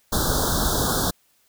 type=band-stop noise; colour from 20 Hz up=pink; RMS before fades=-22 dBFS; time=0.12-1.11 s; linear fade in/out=10 ms; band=1600 to 3400 Hz; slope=96 dB/octave; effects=white hiss -63 dBFS RMS until 1.48 s